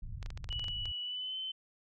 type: low-pass noise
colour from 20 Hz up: pink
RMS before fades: -42 dBFS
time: 0.02-0.92 s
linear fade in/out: 5 ms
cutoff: 120 Hz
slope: 24 dB/octave
type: clicks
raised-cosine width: 0.2 ms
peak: -29 dBFS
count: 11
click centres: 0.228 / 0.261 / 0.304 / 0.375 / 0.443 / 0.49 / 0.527 / 0.595 / 0.642 / 0.683 / 0.856 s
type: tone with pitch glide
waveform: sine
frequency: 2944 to 3065 Hz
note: F#7 to G7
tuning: -9 to -40 cents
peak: -36 dBFS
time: 0.5-1.52 s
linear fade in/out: 10 ms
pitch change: +69 cents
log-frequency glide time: 1.02-1.37 s
effects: none